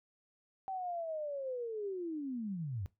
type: linear sweep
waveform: sine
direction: down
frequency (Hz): 775 to 85.7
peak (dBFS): -36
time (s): 0.68-2.86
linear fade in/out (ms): 0
effects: noise-tail reverb RT60 0.2 s tail -18 dB re dry